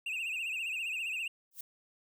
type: tone with vibrato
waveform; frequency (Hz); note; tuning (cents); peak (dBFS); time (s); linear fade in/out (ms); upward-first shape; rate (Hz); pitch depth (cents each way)
triangle; 2637; E7; 0; -32; 0.06-1.28; 5; triangle; 15; 130
type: noise with exponential growth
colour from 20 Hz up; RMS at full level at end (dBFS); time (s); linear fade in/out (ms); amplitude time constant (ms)
violet; -37; 1.51-1.61; 5; 21
effects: none